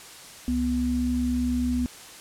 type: tone pair together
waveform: sine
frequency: 68.33 / 246.9 Hz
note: C#2 / B3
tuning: -24 / 0 cents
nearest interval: octave + minor seventh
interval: 2224 cents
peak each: -29 / -23 dBFS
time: 0.48-1.86 s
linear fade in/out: 0 ms
effects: white hiss -44 dBFS RMS until 2.2 s + low-pass 10000 Hz 12 dB/octave